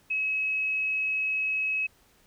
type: tone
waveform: sine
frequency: 2565 Hz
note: E7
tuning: 48 cents flat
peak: -25 dBFS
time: 0.1-1.87 s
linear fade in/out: 10 ms
effects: pink hiss -62 dBFS RMS until 2.26 s